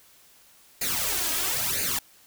white noise with flanger, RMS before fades -27 dBFS, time 0.81-1.99 s, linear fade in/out 5 ms, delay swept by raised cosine 0.44 to 3.14 ms, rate 1 Hz, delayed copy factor +0.8, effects white hiss -56 dBFS RMS until 2.26 s

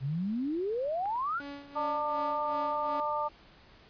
sine exponential sweep, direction up, 125.4 to 1504 Hz, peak -29 dBFS, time 0-1.42 s, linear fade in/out 50 ms
clicks, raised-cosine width 0.5 ms, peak -33 / -41 dBFS, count 2, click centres 1.057 / 1.159 s
sawtooth tone with tremolo, 283.6 Hz, C#4, 40 cents sharp, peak -35 dBFS, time 1.4-3 s, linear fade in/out 0 ms, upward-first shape sine, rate 2.7 Hz, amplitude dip 75%
harmonic tone, 298.5 Hz, D4, 28 cents sharp, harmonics 2 / 3 / 4, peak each -35 / -32 / -33 dBFS, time 1.75-3.29 s, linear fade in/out 20 ms
effects pink hiss -57 dBFS RMS until 3.89 s + resampled to 11025 Hz

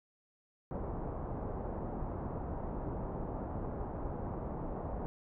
pink low-pass noise, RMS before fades -39 dBFS, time 0.71-5.06 s, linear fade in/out 0 ms, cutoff 960 Hz, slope 24 dB/octave, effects none

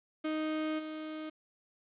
35% pulse tone with level steps, 311.1 Hz, D#4, in tune, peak -30 / -37 dBFS, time 0.24-1.3 s, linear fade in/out 10 ms, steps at 0.78 s, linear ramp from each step 20 ms, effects resampled to 8000 Hz + 10-bit

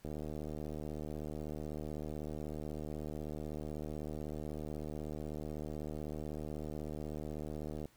click train, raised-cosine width 2 ms, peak -29 dBFS, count 595, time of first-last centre 0.05-7.856 s, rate 76.1 Hz, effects pink hiss -67 dBFS RMS until 7.96 s

